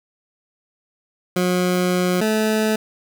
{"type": "tone pair in turn", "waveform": "20% pulse", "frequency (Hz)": [180.5, 217.1], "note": ["F#3", "A3"], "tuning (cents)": [-43, -23], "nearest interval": "minor third", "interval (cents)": 320, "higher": "second", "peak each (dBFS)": -12, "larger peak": "neither", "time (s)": [[1.36, 2.21], [2.21, 2.76]], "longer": "first", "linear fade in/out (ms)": 5, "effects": []}